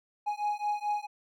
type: beating tone pair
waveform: triangle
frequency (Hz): 830 / 834.6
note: G#5 / G#5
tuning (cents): -1 / +8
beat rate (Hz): 4.6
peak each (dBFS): -30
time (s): 0.26-1.07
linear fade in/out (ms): 20
effects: none